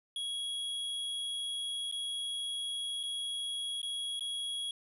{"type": "tone with dropouts", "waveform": "square", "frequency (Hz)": 3322, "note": "G#7", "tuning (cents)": 0, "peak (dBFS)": -35, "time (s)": [0.16, 4.71], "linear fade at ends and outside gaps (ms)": 2, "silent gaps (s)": [[1.914, 1.923], [3.031, 3.035], [3.817, 3.829], [4.195, 4.207]], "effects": ["resampled to 24000 Hz", "11-bit"]}